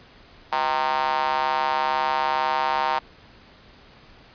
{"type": "tone with high-pass filter", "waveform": "square", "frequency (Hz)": 71.1, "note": "C#2", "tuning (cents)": 45, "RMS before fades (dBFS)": -23, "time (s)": [0.52, 2.99], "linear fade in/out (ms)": 5, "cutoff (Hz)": 880, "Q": 4.3, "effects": ["pink hiss -50 dBFS RMS until 4.34 s", "resampled to 11025 Hz"]}